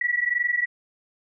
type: tone pair together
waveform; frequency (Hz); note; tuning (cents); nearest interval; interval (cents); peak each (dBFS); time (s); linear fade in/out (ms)
sine; 1928 / 1950.4; B6 / B6; -42 / -22; unison; 20; -24; 0.01-0.66; 5
effects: none